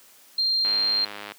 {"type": "tone", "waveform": "sine", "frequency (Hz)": 4186, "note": "C8", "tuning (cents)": 0, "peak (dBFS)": -20, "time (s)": [0.38, 1.05], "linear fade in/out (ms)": 5}
{"type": "click train", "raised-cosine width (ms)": 0.3, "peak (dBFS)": -19, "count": 70, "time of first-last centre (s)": [0.65, 1.32], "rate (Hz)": 103}
{"effects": ["white hiss -53 dBFS RMS until 1.38 s", "high-pass 200 Hz 12 dB/octave"]}